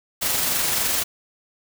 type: noise with amplitude modulation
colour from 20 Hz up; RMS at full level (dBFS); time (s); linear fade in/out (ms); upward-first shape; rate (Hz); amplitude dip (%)
white; -21; 0.21-1.04; 20; sine; 23.5; 30
effects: none